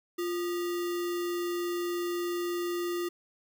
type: tone with sample-and-hold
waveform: sine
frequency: 349.2 Hz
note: F4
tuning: in tune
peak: -29 dBFS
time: 0.18-3.09 s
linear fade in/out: 10 ms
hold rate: 1575 Hz
effects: none